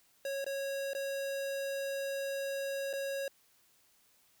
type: tone with dropouts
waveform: square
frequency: 550 Hz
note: C#5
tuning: 14 cents flat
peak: -35 dBFS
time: 0.25-3.28 s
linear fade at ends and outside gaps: 2 ms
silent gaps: 0.444-0.464 / 0.934-0.949 / 2.93-2.935 s
effects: white hiss -68 dBFS RMS until 4.4 s